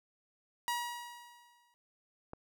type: tone with exponential decay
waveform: sawtooth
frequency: 958 Hz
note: A#5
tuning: 47 cents sharp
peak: -27 dBFS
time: 0.68-1.74 s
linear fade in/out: 0 ms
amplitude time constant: 230 ms
type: click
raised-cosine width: 1 ms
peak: -29 dBFS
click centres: 2.334 s
effects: none